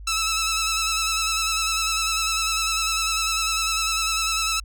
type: tone with vibrato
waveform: 10% pulse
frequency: 1310 Hz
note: E6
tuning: 11 cents flat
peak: -13 dBFS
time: 0.07-4.6 s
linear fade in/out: 5 ms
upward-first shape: square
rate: 10 Hz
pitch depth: 24 cents each way
effects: added 50 Hz sine -36 dBFS peak until 4.64 s